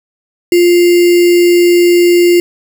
sine tone with sample-and-hold, 350 Hz, F4, 4 cents sharp, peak -4 dBFS, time 0.52-2.4 s, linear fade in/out 2 ms, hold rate 2450 Hz, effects none

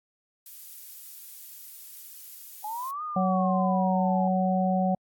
violet noise, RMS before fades -43 dBFS, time 0.46-2.91 s, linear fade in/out 2 ms
sine exponential two-way sweep, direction up then down, 830.6 to 1244.5 to 830.6 Hz, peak -31 dBFS, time 2.64-4.28 s, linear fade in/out 5 ms, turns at 3.03 s
harmonic tone, 186.5 Hz, F#3, 14 cents sharp, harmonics 1 / 3 / 4, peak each -24 / -30 / -27 dBFS, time 3.16-4.95 s, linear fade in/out 5 ms
effects AAC 64 kbps

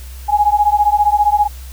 sine beating tone pair, 824 / 839 Hz, G#5 / G#5, -14 / +17 cents, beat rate 15 Hz, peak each -13 dBFS, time 0.28-1.48 s, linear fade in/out 20 ms, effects added 64 Hz sine -29 dBFS peak until 1.72 s + white hiss -41 dBFS RMS until 1.72 s

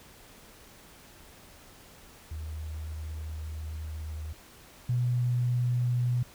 sine tone pair in turn, 77.78 / 122.64 Hz, D#2 / B2, 0 / -12 cents, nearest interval minor sixth, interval 788 cents, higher second, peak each -34 / -24 dBFS, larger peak second, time 2.31-4.33 / 4.89-6.23 s, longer first, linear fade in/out 5 ms, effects pink hiss -53 dBFS RMS until 6.34 s

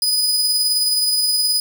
sawtooth tone with tremolo, 4978 Hz, D#8, in tune, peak -11 dBFS, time 0.02-1.6 s, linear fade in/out 2 ms, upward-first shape triangle, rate 19 Hz, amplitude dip 35%, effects none

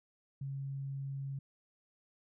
sine tone, 137.2 Hz, C#3, 17 cents flat, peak -37 dBFS, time 0.41-1.39 s, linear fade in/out 5 ms, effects none

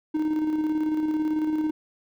triangle tone with tremolo, 309.3 Hz, D#4, 10 cents flat, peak -19 dBFS, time 0.14-1.71 s, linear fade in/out 10 ms, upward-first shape square, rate 18 Hz, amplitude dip 35%, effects none

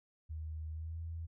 sine tone with pitch glide, 78.6 to 82.41 Hz, D#2 to E2, +18 to 0 cents, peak -39 dBFS, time 0.29-1.27 s, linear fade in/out 20 ms, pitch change +82 cents, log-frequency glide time 0.72-0.99 s, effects none

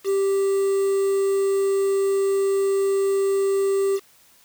triangle tone with quantisation, 392 Hz, G4, in tune, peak -16 dBFS, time 0.04-4 s, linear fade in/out 50 ms, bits 6, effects white hiss -55 dBFS RMS until 4.44 s

